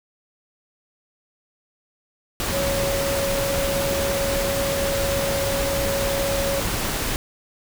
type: tone in noise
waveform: sine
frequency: 554.4 Hz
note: C#5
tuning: in tune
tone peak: -23 dBFS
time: 2.53-6.6 s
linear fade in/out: 0 ms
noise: pink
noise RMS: -25 dBFS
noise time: 2.4-7.16 s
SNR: -1 dB
effects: none